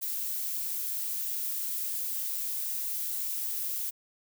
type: noise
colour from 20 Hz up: violet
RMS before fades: -33 dBFS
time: 0.01-3.91 s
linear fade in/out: 20 ms
effects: none